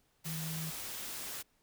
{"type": "tone in noise", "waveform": "sine", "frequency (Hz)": 160, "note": "D#3", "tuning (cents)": 49, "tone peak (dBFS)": -38, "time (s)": [0.25, 0.71], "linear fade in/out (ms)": 20, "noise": "white", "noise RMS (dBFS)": -42, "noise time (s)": [0.24, 1.43], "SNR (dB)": 1, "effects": ["pink hiss -73 dBFS RMS until 1.62 s"]}